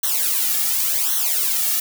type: noise with flanger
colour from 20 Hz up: blue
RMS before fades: -20 dBFS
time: 0.03-1.8 s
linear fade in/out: 5 ms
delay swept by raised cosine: 0.41 to 2.01 ms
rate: 0.9 Hz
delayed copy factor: -1
effects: none